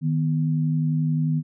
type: tone pair together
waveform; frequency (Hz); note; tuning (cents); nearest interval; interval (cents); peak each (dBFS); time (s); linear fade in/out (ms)
sine; 155.54 / 246.9; D#3 / B3; 0 / 0; minor sixth; 800; -20 / -27; 0.01-1.43; 50
effects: none